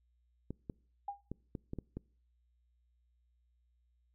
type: clicks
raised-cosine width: 3 ms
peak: -27 dBFS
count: 7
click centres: 0.506 / 0.698 / 1.316 / 1.552 / 1.734 / 1.787 / 1.97 s
type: tone with exponential decay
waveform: sine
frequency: 807 Hz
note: G#5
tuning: 50 cents flat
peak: -33 dBFS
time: 1.08-1.21 s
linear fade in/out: 5 ms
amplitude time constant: 28 ms
effects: noise-tail reverb RT60 0.5 s tail -26 dB re dry + added 60 Hz sine -70 dBFS peak until 4.14 s